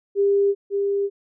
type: tone with echo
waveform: sine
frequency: 400 Hz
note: G4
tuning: 35 cents sharp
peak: -15 dBFS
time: 0.15-0.55 s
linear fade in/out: 50 ms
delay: 550 ms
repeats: 1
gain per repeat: -4 dB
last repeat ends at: 1.1 s
effects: none